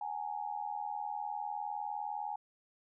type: tone with amplitude modulation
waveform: sine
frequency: 830.6 Hz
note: G#5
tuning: in tune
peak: -32 dBFS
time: 0.01-2.36 s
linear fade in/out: 5 ms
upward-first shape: sine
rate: 79.9 Hz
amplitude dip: 90%
effects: none